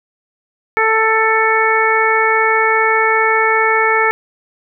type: harmonic tone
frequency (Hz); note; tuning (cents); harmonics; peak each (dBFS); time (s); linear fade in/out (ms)
442.5; A4; +10; 1 / 2 / 3 / 4 / 5; -17 / -17 / -17 / -17 / -17; 0.77-4.11; 0
effects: none